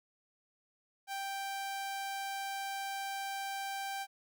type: tone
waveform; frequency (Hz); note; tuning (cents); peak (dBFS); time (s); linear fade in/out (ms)
sawtooth; 785; G5; +2; -33; 1.07-4.07; 50
effects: none